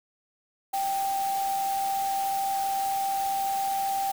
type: tone in noise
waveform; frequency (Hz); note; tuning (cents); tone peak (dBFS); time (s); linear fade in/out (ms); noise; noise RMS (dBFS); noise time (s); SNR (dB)
sine; 784; G5; 0; -25; 0.73-4.12; 10; white; -38; 0.73-4.12; +10
effects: none